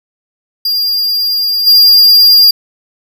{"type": "tone with level steps", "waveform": "square", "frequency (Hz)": 4803, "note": "D8", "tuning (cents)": 38, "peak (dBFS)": [-11, -3], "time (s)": [0.65, 2.51], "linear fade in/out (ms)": 5, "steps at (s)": 1.66, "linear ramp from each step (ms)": 20, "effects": []}